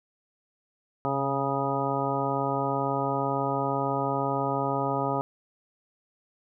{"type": "harmonic tone with a mistuned harmonic", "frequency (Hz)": 138, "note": "C#3", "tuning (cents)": -7, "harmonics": [1, 2, 3, 4, 5, 6, 7, 9], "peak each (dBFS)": [-33, -33, -33, -33, -33, -33, -33, -33], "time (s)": [1.05, 5.21], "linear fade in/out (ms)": 0, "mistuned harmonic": 1, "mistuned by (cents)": -28, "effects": []}